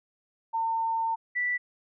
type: tone pair in turn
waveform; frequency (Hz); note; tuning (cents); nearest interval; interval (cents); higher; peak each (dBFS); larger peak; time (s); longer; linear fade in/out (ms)
sine; 905 / 1968.1; A5 / B6; +48 / -7; octave + minor second; 1345; second; -25; neither; 0.53-1.16 / 1.35-1.58; first; 20
effects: none